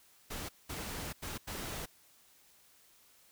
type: noise bursts at uneven times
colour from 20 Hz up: pink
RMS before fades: -41 dBFS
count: 4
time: 0.3-0.49 / 0.69-1.13 / 1.22-1.38 / 1.47-1.86 s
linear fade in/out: 10 ms
effects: white hiss -64 dBFS RMS until 3.31 s